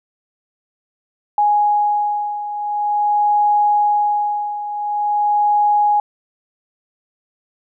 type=beating tone pair; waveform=sine; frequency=830.6 / 831.06 Hz; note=G#5 / G#5; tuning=0 / +1 cents; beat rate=0.46 Hz; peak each=-15 / -20 dBFS; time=1.38-6 s; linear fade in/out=2 ms; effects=none